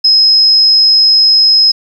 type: tone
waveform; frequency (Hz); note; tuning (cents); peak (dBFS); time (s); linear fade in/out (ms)
sine; 5120; D#8; +49; -4; 0.04-1.72; 10
effects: 7-bit